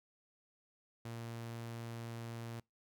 sawtooth tone, 116.1 Hz, A#2, 7 cents flat, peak -39 dBFS, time 1.05-2.6 s, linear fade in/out 5 ms, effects noise-tail reverb RT60 0.2 s tail -26 dB re dry

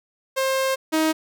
sawtooth tone pair in turn, 531 / 315.7 Hz, C5 / D#4, +25 / +25 cents, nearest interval major sixth, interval 900 cents, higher first, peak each -16 / -14 dBFS, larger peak second, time 0.36-0.76 / 0.92-1.13 s, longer first, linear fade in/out 20 ms, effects none

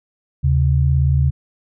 sine tone pair together, 77.23 / 134.9 Hz, D#2 / C#3, -12 / -47 cents, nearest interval minor seventh, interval 965 cents, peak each -15 dBFS, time 0.43-1.31 s, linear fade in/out 20 ms, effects none

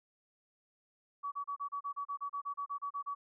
sine tone bursts, 1136 Hz, C#6, 42 cents sharp, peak -35 dBFS, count 16, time 1.23-3.15 s, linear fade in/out 20 ms, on 90 ms, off 32 ms, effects none

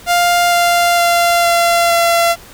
sawtooth tone with pitch steps, 700 / 695.2 / 690.4 / 685.6 / 680.9 Hz, F5 / F5 / F5 / F5 / F5, +4 / -8 / -20 / -32 / -44 cents, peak -6 dBFS, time 0.06-2.36 s, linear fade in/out 50 ms, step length 460 ms, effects pink hiss -38 dBFS RMS until 2.53 s

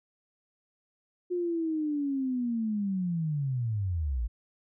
sine linear sweep, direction down, 360.4 to 51.91 Hz, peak -27 dBFS, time 1.3-4.28 s, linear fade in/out 20 ms, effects none

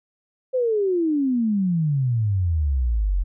sine exponential sweep, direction down, 526 to 42.7 Hz, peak -18 dBFS, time 0.53-3.24 s, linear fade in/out 20 ms, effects none

